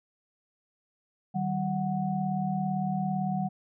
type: tone cluster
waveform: sine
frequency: 154.2 / 192 / 739 Hz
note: D#3 / G3 / F#5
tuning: -15 / -36 / -2 cents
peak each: -33 / -29 / -32 dBFS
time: 1.34-3.49 s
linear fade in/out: 20 ms
effects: none